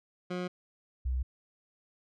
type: tone pair in turn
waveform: 20% pulse / sine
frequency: 180 / 63.48 Hz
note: F#3 / B1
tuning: -47 / +48 cents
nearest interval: octave + tritone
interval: 1805 cents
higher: first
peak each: -28 dBFS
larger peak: neither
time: 0.3-0.48 / 1.05-1.23 s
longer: neither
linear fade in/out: 10 ms
effects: low-pass 4000 Hz 12 dB/octave